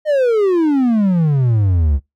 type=exponential sweep; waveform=triangle; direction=down; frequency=625 to 66.4 Hz; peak=-9 dBFS; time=0.05-2 s; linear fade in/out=50 ms; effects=noise-tail reverb RT60 0.2 s tail -25 dB re dry